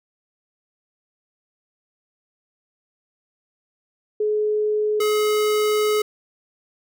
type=tone pair in turn; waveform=sine / square; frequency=424.2 / 424.2 Hz; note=G#4 / G#4; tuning=+37 / +37 cents; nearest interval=unison; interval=0 cents; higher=neither; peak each=-18 dBFS; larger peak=neither; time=4.2-5 / 5-6.02 s; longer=second; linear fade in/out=5 ms; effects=none